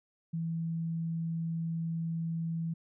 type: tone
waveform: sine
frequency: 164.81 Hz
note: E3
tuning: in tune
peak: -31 dBFS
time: 0.33-2.74 s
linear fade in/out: 10 ms
effects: none